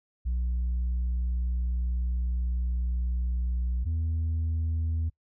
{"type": "tone pair in turn", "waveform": "sine", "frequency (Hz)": [60.9, 80.96], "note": ["B1", "E2"], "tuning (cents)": [-24, -31], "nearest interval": "perfect fourth", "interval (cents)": 493, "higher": "second", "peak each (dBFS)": -23, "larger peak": "neither", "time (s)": [[0.25, 3.85], [3.85, 5.1]], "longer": "first", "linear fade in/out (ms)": 20, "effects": ["noise-tail reverb RT60 0.1 s tail -24 dB re dry", "tanh soft clip ceiling -24 dBFS"]}